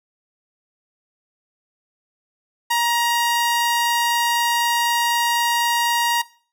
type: tone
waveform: sawtooth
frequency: 944 Hz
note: A#5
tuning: 22 cents sharp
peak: -13 dBFS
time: 2.7-6.22 s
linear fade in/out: 10 ms
effects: noise-tail reverb RT60 0.4 s tail -19 dB re dry